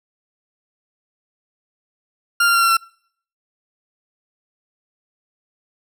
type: tone with pitch steps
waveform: 40% pulse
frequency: 1396.9 / 1385.6 / 1374.5 / 1363.4 / 1352.4 Hz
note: F6 / F6 / F6 / F6 / E6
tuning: 0 / -14 / -28 / -42 / +44 cents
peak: -12 dBFS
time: 2.4-2.77 s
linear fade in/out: 5 ms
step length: 74 ms
effects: noise-tail reverb RT60 0.6 s tail -26 dB re dry